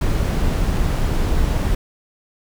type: noise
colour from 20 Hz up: brown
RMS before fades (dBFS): -18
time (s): 0.01-1.75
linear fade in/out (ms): 5
effects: none